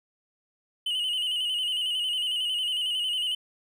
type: tone with vibrato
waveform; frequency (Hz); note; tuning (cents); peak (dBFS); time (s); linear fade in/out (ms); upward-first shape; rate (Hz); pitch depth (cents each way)
triangle; 2960; F#7; 0; -24; 0.86-3.35; 5; square; 11; 50
effects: none